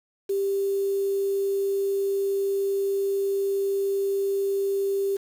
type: tone with quantisation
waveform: sine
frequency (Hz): 394.4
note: G4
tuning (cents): +11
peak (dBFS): -22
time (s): 0.29-5.17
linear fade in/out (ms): 10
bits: 7
effects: none